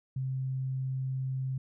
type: tone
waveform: sine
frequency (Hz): 131.6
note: C3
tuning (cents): +10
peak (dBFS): -30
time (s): 0.16-1.58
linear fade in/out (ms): 5
effects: none